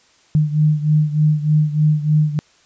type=beating tone pair; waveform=sine; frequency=151.4 / 154.7 Hz; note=D#3 / D#3; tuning=-47 / -10 cents; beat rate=3.3 Hz; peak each=-14 / -18 dBFS; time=0.35-2.39 s; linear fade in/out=0 ms; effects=white hiss -54 dBFS RMS until 2.65 s + resampled to 16000 Hz